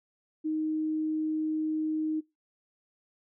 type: tone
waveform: sine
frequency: 311.8 Hz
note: D#4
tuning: 4 cents sharp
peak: -27 dBFS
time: 0.44-2.21 s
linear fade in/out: 20 ms
effects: noise-tail reverb RT60 0.2 s tail -21 dB re dry